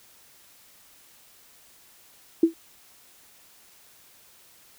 sine tone with exponential decay, 329.6 Hz, E4, in tune, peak -10 dBFS, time 2.43-2.54 s, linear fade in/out 5 ms, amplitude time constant 23 ms, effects white hiss -55 dBFS RMS until 4.78 s

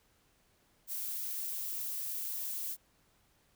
violet noise, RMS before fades -38 dBFS, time 0.87-2.77 s, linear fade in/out 50 ms, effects pink hiss -70 dBFS RMS until 3.55 s

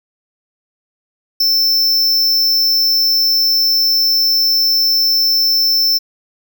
square tone with ADSR envelope, 5330 Hz, E8, 18 cents sharp, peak -9 dBFS, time 1.4-5.99 s, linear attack 7 ms, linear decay 4 ms, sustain -2 dB, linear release 20 ms, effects none

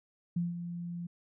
sine tone with ADSR envelope, 172.8 Hz, F3, 18 cents flat, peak -27 dBFS, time 0.36-1.07 s, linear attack 7 ms, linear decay 170 ms, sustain -9 dB, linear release 8 ms, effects none

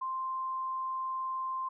sine tone, 1046.5 Hz, C6, in tune, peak -32 dBFS, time 0.01-1.69 s, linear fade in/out 10 ms, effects none

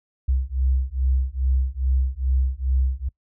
sine beating tone pair, 64 / 66.4 Hz, C2 / C2, -38 / +26 cents, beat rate 2.4 Hz, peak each -22 dBFS, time 0.28-3.09 s, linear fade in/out 10 ms, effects noise-tail reverb RT60 0.1 s tail -23 dB re dry

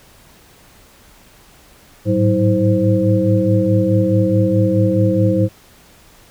sine tone cluster, 104.2 / 108.9 / 188.2 / 322 / 521 Hz, G#2 / A2 / F#3 / E4 / C5, +6 / -17 / +30 / -41 / -7 cents, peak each -18 dBFS, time 2.05-5.49 s, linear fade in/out 50 ms, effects pink hiss -47 dBFS RMS until 6.3 s

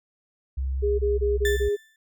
sine tone with pitch glide, 66.3 to 64.38 Hz, C2 to C2, +23 to -27 cents, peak -24 dBFS, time 0.57-1.69 s, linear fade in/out 10 ms, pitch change -50 cents, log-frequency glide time 0.8-1.36 s
sine tone bursts, 410 Hz, G#4, 22 cents flat, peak -21 dBFS, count 5, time 0.82-1.766 s, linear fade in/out 20 ms, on 170 ms, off 24 ms
35% pulse tone with exponential decay, 1766 Hz, A6, 6 cents sharp, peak -21 dBFS, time 1.45-1.96 s, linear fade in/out 2 ms, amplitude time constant 110 ms
effects none

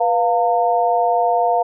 sine tone with amplitude modulation, 700 Hz, F5, 4 cents sharp, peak -9 dBFS, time 0-1.63 s, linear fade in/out 10 ms, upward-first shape sine, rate 212 Hz, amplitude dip 100%, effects none

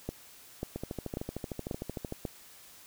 two click trains, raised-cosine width 2 ms, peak -20 / -22 dBFS, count 5 / 19, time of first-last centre 0.09-2.252 / 0.76-2.124 s, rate 1.85 / 13.2 Hz, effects white hiss -54 dBFS RMS until 2.86 s

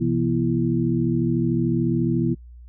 sine tone cluster, 127.9 / 168 / 241.8 / 334.6 Hz, C3 / E3 / B3 / E4, -39 / +33 / -36 / +26 cents, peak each -24 dBFS, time 0-2.35 s, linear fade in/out 20 ms, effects noise-tail reverb RT60 0.1 s tail -26 dB re dry + added 60 Hz sine -40 dBFS peak until 2.68 s

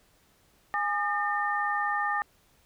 sine tone cluster, 826 / 1214 / 1809 Hz, G#5 / D#6 / A6, -10 / -43 / +48 cents, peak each -30 dBFS, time 0.74-2.22 s, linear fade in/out 0 ms, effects pink hiss -64 dBFS RMS until 2.65 s

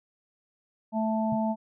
harmonic tone, 220 Hz, A3, in tune, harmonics 1 / 3 / 4, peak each -26 / -31 / -32 dBFS, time 0.92-1.56 s, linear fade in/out 50 ms
sine tone with exponential decay, 146.83 Hz, D3, in tune, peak -26 dBFS, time 1.32-1.4 s, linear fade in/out 5 ms, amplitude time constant 16 ms
effects none

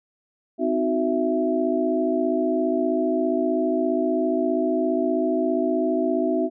sine tone cluster, 257.1 / 312.2 / 369.1 / 663 Hz, C4 / D#4 / F#4 / E5, -30 / +6 / -4 / +10 cents, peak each -25 dBFS, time 0.58-6.5 s, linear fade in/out 50 ms, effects none

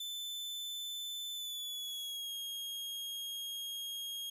40% pulse tone with pitch glide, 3520 to 3265 Hz, A7 to G#7, 0 to -30 cents, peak -38 dBFS, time 0-4.3 s, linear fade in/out 5 ms, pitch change -130 cents, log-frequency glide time 1.34-2.33 s, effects 11-bit

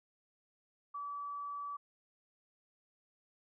sine tone, 1150 Hz, D6, 37 cents flat, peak -39 dBFS, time 0.94-1.77 s, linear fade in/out 10 ms, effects none

